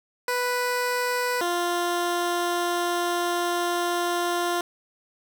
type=tone pair in turn; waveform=15% pulse; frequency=493.7 / 349.1 Hz; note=B4 / F4; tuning=-1 / -1 cents; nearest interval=tritone; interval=600 cents; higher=first; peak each=-17 dBFS; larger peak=neither; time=0.28-1.41 / 1.41-4.61 s; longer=second; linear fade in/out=2 ms; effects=none